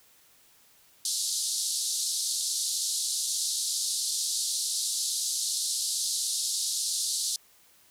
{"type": "band-pass noise", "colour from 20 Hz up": "pink", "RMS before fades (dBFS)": -30, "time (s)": [1.05, 7.36], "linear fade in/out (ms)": 2, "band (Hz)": [3900, 11000], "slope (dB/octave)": 48, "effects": ["white hiss -60 dBFS RMS until 7.9 s"]}